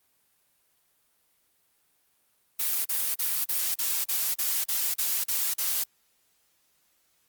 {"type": "noise bursts", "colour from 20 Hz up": "blue", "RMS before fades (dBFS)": -27, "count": 11, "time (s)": [2.59, 5.84], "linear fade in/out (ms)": 10, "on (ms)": 260, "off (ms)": 39, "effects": ["white hiss -69 dBFS RMS until 7.28 s", "Opus 32 kbps"]}